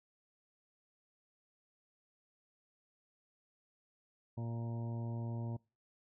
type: harmonic tone with a mistuned harmonic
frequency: 116.54 Hz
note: A#2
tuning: in tune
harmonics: 1 / 2 / 3 / 4 / 5 / 6 / 7 / 8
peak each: -38 / -45 / -51 / -58 / -54 / -58 / -61 / -56 dBFS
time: 4.37-5.57 s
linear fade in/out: 10 ms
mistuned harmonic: 6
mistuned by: -22 cents
effects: noise-tail reverb RT60 0.3 s tail -24 dB re dry